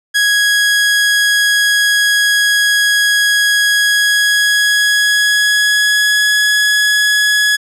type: tone with pitch glide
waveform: sawtooth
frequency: 1661.2 to 1682.4 Hz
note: G#6 to G#6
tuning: 0 to +22 cents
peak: -6 dBFS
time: 0.14-7.57 s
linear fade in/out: 20 ms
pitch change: +22 cents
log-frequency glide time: 3.67-6.33 s
effects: low-pass 11000 Hz 12 dB/octave